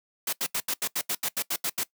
white noise bursts, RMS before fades -28 dBFS, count 12, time 0.27-1.835 s, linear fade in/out 5 ms, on 58 ms, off 79 ms, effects noise-tail reverb RT60 0.1 s tail -20 dB re dry + high-pass 150 Hz 12 dB/octave

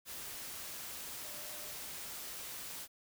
sine tone in noise, 603 Hz, D5, 46 cents sharp, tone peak -56 dBFS, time 1.21-1.75 s, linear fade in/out 50 ms, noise white, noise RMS -45 dBFS, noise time 0.05-2.88 s, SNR -14 dB, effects none

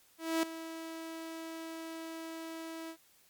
sawtooth tone with ADSR envelope, 325.8 Hz, E4, 20 cents flat, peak -23 dBFS, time 0.18-2.97 s, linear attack 250 ms, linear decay 4 ms, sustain -14 dB, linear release 77 ms, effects white hiss -65 dBFS RMS until 3.29 s + MP3 96 kbps

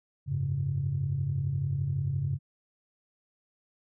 sine chord, F# suspended second, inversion none, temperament just, 92.5 / 104.06 / 138.75 Hz, F#2 / G#2 / C#3, 0 / +4 / +2 cents, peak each -34 / -33 / -28 dBFS, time 0.26-2.39 s, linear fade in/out 50 ms, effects tanh soft clip ceiling -19 dBFS

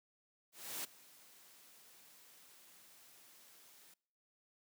white noise with ADSR envelope, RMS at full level -41 dBFS, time 0.52-3.94 s, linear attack 320 ms, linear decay 13 ms, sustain -21 dB, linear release 4 ms, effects noise-tail reverb RT60 0.7 s tail -26 dB re dry + high-pass 150 Hz 12 dB/octave

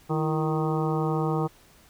harmonic tone with a mistuned harmonic, 155.56 Hz, D#3, in tune, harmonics 1 / 2 / 3 / 4 / 5 / 6 / 7 / 8, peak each -26 / -30 / -30 / -41 / -33 / -37 / -37 / -37 dBFS, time 0.09-1.48 s, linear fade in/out 20 ms, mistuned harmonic 2, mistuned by +97 cents, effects pink hiss -56 dBFS RMS until 1.89 s

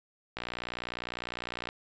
click train, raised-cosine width 0.3 ms, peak -19 dBFS, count 80, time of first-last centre 0.37-1.689 s, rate 59.9 Hz, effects resampled to 16000 Hz

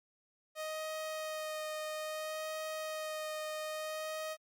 sawtooth tone with vibrato, 622.3 Hz, D#5, in tune, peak -34 dBFS, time 0.55-4.37 s, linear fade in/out 50 ms, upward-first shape sine, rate 0.6 Hz, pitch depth 13 cents each way, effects Opus 48 kbps

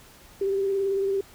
sine tone with vibrato, 392 Hz, G4, in tune, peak -22 dBFS, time 0.41-1.21 s, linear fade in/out 5 ms, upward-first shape triangle, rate 18 Hz, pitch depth 32 cents each way, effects pink hiss -51 dBFS RMS until 1.34 s

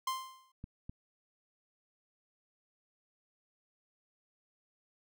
45% pulse tone with exponential decay, 1046.5 Hz, C6, in tune, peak -30 dBFS, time 0.07-0.52 s, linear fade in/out 5 ms, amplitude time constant 97 ms
clicks, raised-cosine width 5 ms, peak -31 dBFS, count 2, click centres 0.641 / 0.895 s
effects none

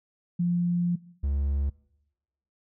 sine / triangle tone pair in turn, 174.61 / 70.14 Hz, F3 / C#2, 0 / +21 cents, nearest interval octave + major third, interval 1579 cents, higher first, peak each -22 dBFS, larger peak neither, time 0.39-0.96 / 1.23-1.7 s, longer first, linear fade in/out 10 ms, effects noise-tail reverb RT60 0.9 s tail -22 dB re dry

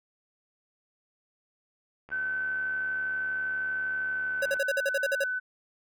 click train, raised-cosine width 0.5 ms, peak -33 dBFS, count 181, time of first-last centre 2.09-4.569 s, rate 72.6 Hz
sine tone with pitch glide, 1524 to 1504.8 Hz, G6 to F#6, -49 to +29 cents, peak -28 dBFS, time 2.11-5.4 s, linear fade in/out 20 ms, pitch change -22 cents, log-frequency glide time 4.02-4.7 s
square tone bursts, 554.4 Hz, C#5, in tune, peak -26 dBFS, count 10, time 4.42-5.24 s, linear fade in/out 5 ms, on 37 ms, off 50 ms
effects none

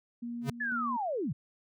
sine tone with tremolo, 237.2 Hz, A#3, 30 cents sharp, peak -35 dBFS, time 0.22-0.97 s, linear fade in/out 10 ms, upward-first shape square, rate 2 Hz, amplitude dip 50%
square tone with exponential growth, 138.59 Hz, C#3, in tune, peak -27 dBFS, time 0.41-0.5 s, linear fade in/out 5 ms, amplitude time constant 19 ms
sine linear sweep, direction down, 1760 to 106.8 Hz, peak -30 dBFS, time 0.6-1.33 s, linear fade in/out 10 ms
effects none

